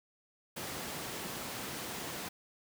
pink high-pass noise, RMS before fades -41 dBFS, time 0.56-2.29 s, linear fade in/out 10 ms, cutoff 140 Hz, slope 12 dB/octave, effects none

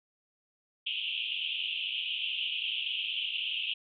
white band-pass noise, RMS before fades -34 dBFS, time 0.86-3.74 s, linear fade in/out 10 ms, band 2600 to 3300 Hz, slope 96 dB/octave, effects none

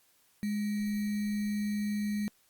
sine tone with sample-and-hold, 207.7 Hz, G#3, in tune, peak -29 dBFS, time 0.43-2.28 s, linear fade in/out 0 ms, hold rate 2100 Hz, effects white hiss -67 dBFS RMS until 2.49 s + Opus 48 kbps

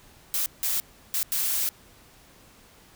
blue noise bursts at uneven times, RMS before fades -26 dBFS, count 4, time 0.34-0.46 / 0.63-0.8 / 1.14-1.23 / 1.32-1.69 s, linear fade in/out 0 ms, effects pink hiss -54 dBFS RMS until 2.95 s

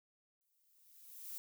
violet noise with exponential growth, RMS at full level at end -44 dBFS, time 0.41-1.38 s, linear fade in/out 0 ms, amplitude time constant 210 ms, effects none

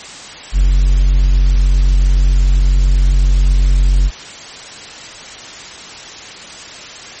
triangle tone, 46.25 Hz, F#1, in tune, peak -5 dBFS, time 0.52-4.11 s, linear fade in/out 50 ms, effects white hiss -31 dBFS RMS until 7.2 s + MP3 32 kbps

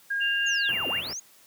sine tone, 1624 Hz, G#6, 39 cents flat, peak -25 dBFS, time 0.1-0.72 s, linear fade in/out 10 ms
sine tone with tremolo, 2794 Hz, F7, in tune, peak -25 dBFS, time 0.2-1.01 s, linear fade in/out 20 ms, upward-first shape triangle, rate 4.3 Hz, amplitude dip 25%
sine linear two-way sweep, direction down then up, 6820 to 207 to 6820 Hz, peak -32 dBFS, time 0.46-1.2 s, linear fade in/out 10 ms, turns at 0.88 s
pink band-stop noise, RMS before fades -39 dBFS, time 0.69-1.13 s, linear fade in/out 0 ms, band 3100 to 10000 Hz, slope 96 dB/octave
effects white hiss -56 dBFS RMS until 1.46 s + high-pass 100 Hz 12 dB/octave

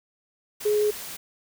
sine tone in noise, 420 Hz, G#4, 19 cents sharp, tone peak -19 dBFS, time 0.65-0.91 s, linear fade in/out 10 ms, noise white, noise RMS -37 dBFS, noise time 0.6-1.17 s, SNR +15 dB, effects none

